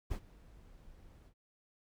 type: noise with ADSR envelope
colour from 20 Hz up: brown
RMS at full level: -35 dBFS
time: 0.1-1.34 s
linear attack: 17 ms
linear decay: 80 ms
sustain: -22 dB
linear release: 74 ms
effects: none